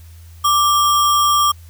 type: tone with sample-and-hold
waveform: sine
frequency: 1174.7 Hz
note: D6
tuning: in tune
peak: -11 dBFS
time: 0.44-1.52 s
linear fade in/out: 10 ms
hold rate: 4410 Hz
effects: added 83 Hz sine -37 dBFS peak until 1.69 s + white hiss -51 dBFS RMS until 1.69 s